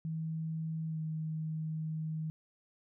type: tone with pitch glide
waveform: sine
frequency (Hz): 160.3 to 157.64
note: E3 to D#3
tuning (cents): -48 to +23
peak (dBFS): -34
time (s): 0.05-2.3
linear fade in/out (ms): 0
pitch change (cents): -29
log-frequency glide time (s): 0.88-0.99
effects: none